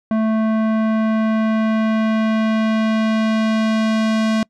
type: tone with low-pass filter sweep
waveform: square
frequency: 220 Hz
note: A3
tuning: in tune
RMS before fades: -17 dBFS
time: 0.11-4.43 s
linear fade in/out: 2 ms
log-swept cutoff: 1200 to 6000 Hz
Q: 0.74
effects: noise-tail reverb RT60 0.1 s tail -26 dB re dry